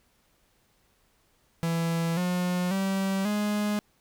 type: tone with pitch steps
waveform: 45% pulse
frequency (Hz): 166.4 / 179.38 / 193.36 / 208.4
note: E3 / F3 / G3 / G#3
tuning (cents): +17 / +47 / -23 / +6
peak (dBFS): -25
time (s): 1.63-3.79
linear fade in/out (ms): 0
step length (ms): 540
effects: pink hiss -67 dBFS RMS until 4 s